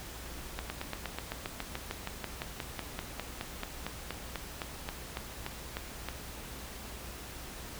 slowing click train, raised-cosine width 0.3 ms, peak -19 dBFS, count 29, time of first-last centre 0.59-6.086 s, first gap 110 ms, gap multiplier 1.04, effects added 60 Hz sine -49 dBFS peak until 7.79 s + pink hiss -45 dBFS RMS until 7.79 s

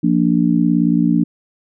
harmonic tone, 58.27 Hz, A#1, in tune, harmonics 3 / 4 / 5, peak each -16 / -16 / -16 dBFS, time 0.03-1.24 s, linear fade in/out 10 ms, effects none

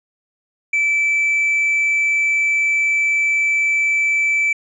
sine tone with hard clipping, 2318 Hz, D7, 23 cents flat, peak -15 dBFS, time 0.73-4.53 s, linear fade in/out 5 ms, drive 2 dB, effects resampled to 22050 Hz

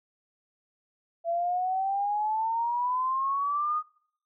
sine exponential sweep, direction up, 669 to 1244.5 Hz, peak -25 dBFS, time 1.24-3.83 s, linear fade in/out 50 ms, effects noise-tail reverb RT60 0.6 s tail -25 dB re dry

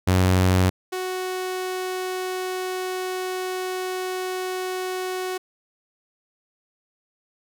sawtooth tone pair in turn, 92.5 / 370 Hz, F#2 / F#4, 0 / 0 cents, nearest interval 2 octaves, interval 2400 cents, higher second, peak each -12 / -22 dBFS, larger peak first, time 0.07-0.7 / 0.92-5.38 s, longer second, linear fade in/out 10 ms, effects none

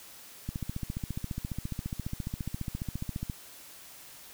click train, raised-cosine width 5 ms, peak -21 dBFS, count 42, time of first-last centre 0.49-3.298 s, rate 14.6 Hz, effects white hiss -50 dBFS RMS until 4.33 s

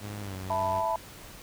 sawtooth tone with pitch glide, 103.83 to 94.12 Hz, G#2 to F#2, 0 to +30 cents, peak -32 dBFS, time 0-0.83 s, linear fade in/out 50 ms, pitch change -170 cents, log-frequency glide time 0.2-0.36 s
sine chord, E suspended fourth, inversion none, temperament equal, 659.3 / 880 / 987.8 Hz, E5 / A5 / B5, 0 / 0 / 0 cents, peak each -30 dBFS, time 0.5-0.96 s, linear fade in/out 2 ms
effects pink hiss -47 dBFS RMS until 1.42 s

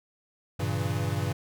square chord, G diminished seventh, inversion none, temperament equal, 98 / 116.54 / 138.59 / 164.81 Hz, G2 / Bb2 / Db3 / Fb3, 0 / 0 / 0 / 0 cents, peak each -31 / -33 / -34 / -36 dBFS, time 0.59-1.33 s, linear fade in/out 10 ms, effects none

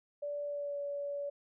sine tone with pitch glide, 580 to 570.7 Hz, D5 to D5, -22 to -50 cents, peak -35 dBFS, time 0.22-1.3 s, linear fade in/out 10 ms, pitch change -28 cents, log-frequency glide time 0.45-0.79 s, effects none

